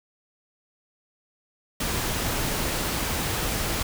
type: noise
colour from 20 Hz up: pink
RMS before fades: -27 dBFS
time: 1.8-3.83 s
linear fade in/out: 5 ms
effects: none